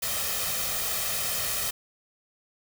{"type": "noise with comb filter", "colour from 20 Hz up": "white", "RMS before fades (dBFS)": -29, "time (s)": [0.02, 1.71], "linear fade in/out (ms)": 10, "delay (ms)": 1.6, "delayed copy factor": 0.6, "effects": []}